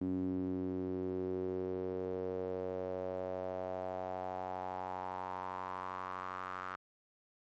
sawtooth tone with band-pass filter sweep, 92.5 Hz, F#2, in tune, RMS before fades -39 dBFS, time 0.01-6.76 s, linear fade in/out 5 ms, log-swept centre 270 to 1300 Hz, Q 4.3, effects MP3 48 kbps

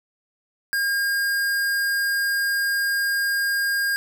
square tone, 1616 Hz, G#6, 48 cents flat, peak -21 dBFS, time 0.73-3.96 s, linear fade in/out 0 ms, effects none

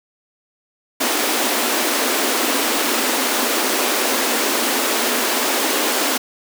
pink high-pass noise, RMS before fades -19 dBFS, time 1-6.18 s, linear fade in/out 10 ms, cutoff 230 Hz, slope 96 dB/octave, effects none

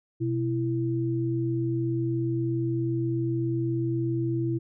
sine tone pair together, 125.2 / 332.9 Hz, B2 / E4, +24 / +17 cents, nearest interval octave + perfect fourth, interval 1693 cents, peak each -27 dBFS, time 0.2-4.59 s, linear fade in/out 20 ms, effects none

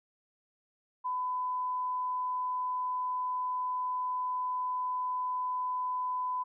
sine tone, 1004 Hz, B5, 28 cents sharp, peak -30 dBFS, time 1.04-6.44 s, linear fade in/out 20 ms, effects none

